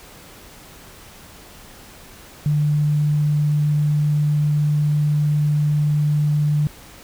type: tone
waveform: sine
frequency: 148.7 Hz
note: D3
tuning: 22 cents sharp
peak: -15 dBFS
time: 2.46-6.67 s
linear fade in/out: 0 ms
effects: pink hiss -43 dBFS RMS until 7.03 s